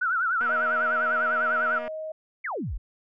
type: tone with vibrato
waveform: sine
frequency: 1409 Hz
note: F6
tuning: 15 cents sharp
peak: -22 dBFS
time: 0.01-1.79 s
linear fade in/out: 10 ms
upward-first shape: triangle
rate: 10 Hz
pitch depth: 160 cents each way
type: click train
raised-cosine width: 0.5 ms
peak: -24 dBFS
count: 352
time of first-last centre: 0.41-1.879 s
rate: 239 Hz
type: tone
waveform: sine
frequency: 628 Hz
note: D#5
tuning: 16 cents sharp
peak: -31 dBFS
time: 0.49-2.12 s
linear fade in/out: 5 ms
type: exponential sweep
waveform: sine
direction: down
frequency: 2349 to 34.29 Hz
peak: -28 dBFS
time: 2.44-2.78 s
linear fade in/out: 10 ms
effects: none